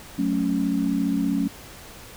sine chord, F# minor, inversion none, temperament equal, 185 / 220 / 277.2 Hz, F#3 / A3 / C#4, 0 / 0 / 0 cents, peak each -26 / -26 / -23 dBFS, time 0.18-1.48 s, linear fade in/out 10 ms, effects pink hiss -43 dBFS RMS until 2.16 s

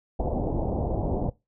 pink low-pass noise, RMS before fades -27 dBFS, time 0.19-1.3 s, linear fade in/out 10 ms, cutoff 810 Hz, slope 48 dB/octave, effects noise-tail reverb RT60 0.2 s tail -19 dB re dry

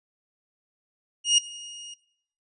25% pulse tone with ADSR envelope, 2862 Hz, F7, 42 cents sharp, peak -11 dBFS, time 1.24-1.94 s, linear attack 140 ms, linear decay 5 ms, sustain -24 dB, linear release 4 ms, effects noise-tail reverb RT60 0.6 s tail -18 dB re dry + resampled to 22050 Hz

